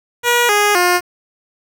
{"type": "tone with pitch steps", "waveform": "10% pulse", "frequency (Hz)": [480.5, 413.5, 355.8], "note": ["B4", "G#4", "F4"], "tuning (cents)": [-48, -8, 32], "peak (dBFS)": -3, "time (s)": [0.23, 1.01], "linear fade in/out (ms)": 50, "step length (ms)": 260, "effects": ["7-bit"]}